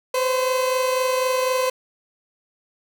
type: tone pair together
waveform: 30% pulse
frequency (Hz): 511 / 535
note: C5 / C5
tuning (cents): -41 / +38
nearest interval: minor second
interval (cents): 79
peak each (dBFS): -17 / -25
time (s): 0.14-1.7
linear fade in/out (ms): 5
effects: none